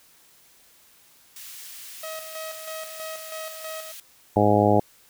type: high-pass noise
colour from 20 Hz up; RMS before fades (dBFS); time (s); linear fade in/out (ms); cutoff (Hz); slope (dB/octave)
white; -41; 1.36-4; 2; 1900; 12
type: tone with tremolo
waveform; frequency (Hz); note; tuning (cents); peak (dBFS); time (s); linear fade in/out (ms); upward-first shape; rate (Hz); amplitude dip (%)
sawtooth; 636; D#5; +38; -29; 2.03-3.92; 5; square; 3.1; 55
type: harmonic tone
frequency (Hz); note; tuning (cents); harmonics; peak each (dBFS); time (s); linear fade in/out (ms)
103.83; G#2; 0; 1 / 2 / 3 / 4 / 5 / 6 / 7 / 8; -24 / -24 / -24 / -24 / -24 / -24 / -24 / -24; 4.36-4.8; 5
effects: white hiss -56 dBFS RMS until 5.09 s